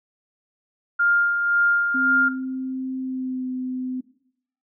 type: tone with tremolo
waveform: sine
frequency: 1404 Hz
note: F6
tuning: 9 cents sharp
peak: -15 dBFS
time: 0.99-2.29 s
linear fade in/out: 10 ms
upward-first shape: sine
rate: 1.9 Hz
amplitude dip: 45%
type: tone with pitch glide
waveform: sine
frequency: 260.7 to 255.5 Hz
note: C4 to C4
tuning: -6 to -41 cents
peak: -25 dBFS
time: 1.94-4.01 s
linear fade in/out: 10 ms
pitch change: -35 cents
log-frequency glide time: 2.99-3.48 s
effects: noise-tail reverb RT60 0.7 s tail -17 dB re dry